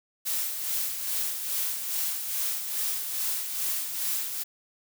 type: noise with tremolo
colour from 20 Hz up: blue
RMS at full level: -28 dBFS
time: 0.25-4.44 s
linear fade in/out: 20 ms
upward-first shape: sine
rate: 2.4 Hz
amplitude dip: 50%
effects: none